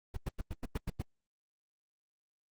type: noise bursts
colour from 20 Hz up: brown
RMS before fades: -34 dBFS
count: 8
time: 0.14-1.022 s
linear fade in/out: 5 ms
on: 28 ms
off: 94 ms
effects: Opus 24 kbps